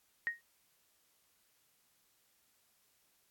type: tone with exponential decay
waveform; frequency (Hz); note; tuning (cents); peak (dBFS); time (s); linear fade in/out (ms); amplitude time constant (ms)
sine; 1869; A#6; +4; -28; 0.27-0.41; 0; 30
effects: white hiss -73 dBFS RMS until 3.3 s + AAC 64 kbps